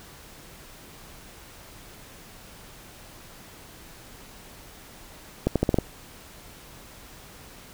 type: accelerating click train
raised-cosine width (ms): 2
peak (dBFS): -7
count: 6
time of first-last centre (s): 5.47-5.786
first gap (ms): 87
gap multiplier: 0.84
effects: pink hiss -47 dBFS RMS until 7.73 s